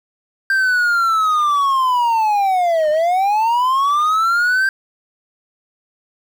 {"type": "linear two-way sweep", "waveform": "triangle", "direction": "down then up", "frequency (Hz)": [1582, 599, 1582], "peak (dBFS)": -11, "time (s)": [0.5, 4.69], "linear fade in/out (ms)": 2, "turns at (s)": 2.9, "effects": ["7-bit"]}